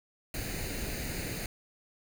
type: noise with comb filter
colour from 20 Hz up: pink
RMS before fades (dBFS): -36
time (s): 0.34-1.46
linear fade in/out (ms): 2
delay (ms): 0.45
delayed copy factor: +0.65
effects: none